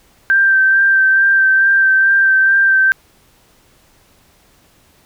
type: tone with vibrato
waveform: sine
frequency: 1568 Hz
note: G6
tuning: in tune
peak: -8 dBFS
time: 0.3-2.92 s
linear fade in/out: 0 ms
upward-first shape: sine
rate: 2.3 Hz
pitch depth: 19 cents each way
effects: pink hiss -52 dBFS RMS until 5.05 s